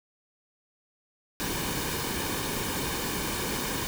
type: noise with comb filter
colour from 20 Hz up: pink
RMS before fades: -31 dBFS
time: 1.4-3.87 s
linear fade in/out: 0 ms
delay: 1.5 ms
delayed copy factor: -0.55
effects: none